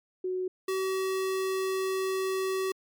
sine / square tone pair in turn, 369.1 / 380.1 Hz, F#4 / F#4, -4 / +47 cents, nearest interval minor second, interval 51 cents, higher second, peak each -28 dBFS, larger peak neither, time 0.24-0.48 / 0.68-2.72 s, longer second, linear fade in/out 5 ms, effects MP3 96 kbps

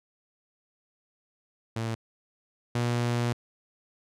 sawtooth tone pair in turn, 113.3 / 119.92 Hz, A#2 / A#2, -49 / +49 cents, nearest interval minor second, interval 98 cents, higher second, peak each -25 / -21 dBFS, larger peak second, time 1.76-1.95 / 2.75-3.33 s, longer second, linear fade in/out 5 ms, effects low-pass 9000 Hz 12 dB/octave

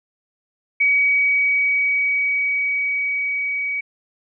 sine tone with level ramp, 2265 Hz, C#7, 37 cents sharp, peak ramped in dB -13 to -21 dBFS, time 0.8-3.81 s, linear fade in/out 10 ms, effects none

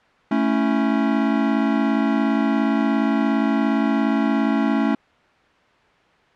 square chord, A major, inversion none, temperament equal, 220 / 277.2 / 329.6 Hz, A3 / C#4 / E4, 0 / 0 / 0 cents, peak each -21 / -21 / -27 dBFS, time 0.31-4.95 s, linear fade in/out 5 ms, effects white hiss -55 dBFS RMS until 6.35 s + low-pass 2000 Hz 12 dB/octave

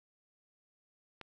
click, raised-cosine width 0.3 ms, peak -29 dBFS, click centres 1.213 s, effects none

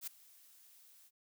blue noise with ADSR envelope, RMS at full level -40 dBFS, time 0.01-1.11 s, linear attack 62 ms, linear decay 7 ms, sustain -22 dB, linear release 48 ms, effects none

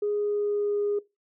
sine tone with pitch glide, 414.4 to 410.6 Hz, G#4 to G#4, -4 to -20 cents, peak -23 dBFS, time 0.02-0.99 s, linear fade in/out 5 ms, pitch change -16 cents, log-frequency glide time 0.13-0.8 s, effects noise-tail reverb RT60 0.2 s tail -19 dB re dry + tanh soft clip ceiling -19 dBFS

